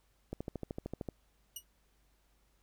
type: click train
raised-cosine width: 2 ms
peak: -25 dBFS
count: 11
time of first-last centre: 0.33-1.088 s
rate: 13.2 Hz
type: tone with exponential decay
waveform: 10% pulse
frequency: 2911 Hz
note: F#7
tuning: 29 cents flat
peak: -29 dBFS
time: 1.56-1.64 s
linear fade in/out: 5 ms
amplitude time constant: 16 ms
effects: added 50 Hz sine -70 dBFS peak until 2.62 s + pink hiss -74 dBFS RMS until 2.62 s